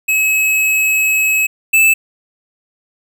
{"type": "tone pair in turn", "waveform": "square", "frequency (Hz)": [2570, 2630], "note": ["E7", "E7"], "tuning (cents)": [-45, -5], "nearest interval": "unison", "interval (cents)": 40, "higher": "second", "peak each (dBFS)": [-12, -8], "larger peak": "second", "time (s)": [[0.08, 1.47], [1.73, 1.94]], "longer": "first", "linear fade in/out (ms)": 10, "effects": []}